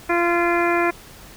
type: harmonic tone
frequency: 344.6 Hz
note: F4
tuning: 23 cents flat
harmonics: 1 / 2 / 3 / 4 / 5 / 6 / 7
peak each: -20 / -23 / -25 / -26 / -27 / -28 / -28 dBFS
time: 0.09-0.91 s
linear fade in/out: 10 ms
effects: pink hiss -43 dBFS RMS until 1.36 s